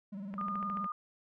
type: tone with vibrato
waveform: triangle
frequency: 197.6 Hz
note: G3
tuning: 14 cents sharp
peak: -37 dBFS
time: 0.12-0.87 s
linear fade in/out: 10 ms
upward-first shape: square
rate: 19 Hz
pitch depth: 87 cents each way
type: click train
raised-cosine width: 0.5 ms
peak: -31 dBFS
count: 8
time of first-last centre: 0.34-0.844 s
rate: 13.9 Hz
type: tone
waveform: sine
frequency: 1219 Hz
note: D#6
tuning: 36 cents flat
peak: -34 dBFS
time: 0.38-0.92 s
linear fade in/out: 2 ms
effects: none